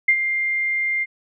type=tone with ADSR envelope; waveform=sine; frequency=2100 Hz; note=C7; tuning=6 cents sharp; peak=-10 dBFS; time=0.08-1.06 s; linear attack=7 ms; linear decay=66 ms; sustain=-9 dB; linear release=36 ms; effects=none